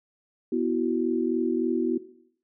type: chord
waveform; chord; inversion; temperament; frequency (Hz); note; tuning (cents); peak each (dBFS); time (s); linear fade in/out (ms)
sine; B suspended fourth; none; equal with one note detuned; 246.9 / 329.6 / 373.2; B3 / E4 / F#4; 0 / 0 / +15; -27; 0.52-1.98; 5
effects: noise-tail reverb RT60 0.7 s tail -18 dB re dry